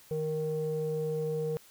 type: tone with low-pass filter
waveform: square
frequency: 155.56 Hz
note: D#3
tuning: in tune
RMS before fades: -32 dBFS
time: 0.11-1.57 s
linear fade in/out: 0 ms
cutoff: 500 Hz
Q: 6.7
effects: white hiss -57 dBFS RMS until 1.7 s